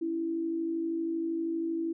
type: tone pair together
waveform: sine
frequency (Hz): 278.4 / 331.1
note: C#4 / E4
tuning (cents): +8 / +8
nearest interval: minor third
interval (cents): 300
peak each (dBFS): -39 / -29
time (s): 0.01-1.93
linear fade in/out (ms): 10
effects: none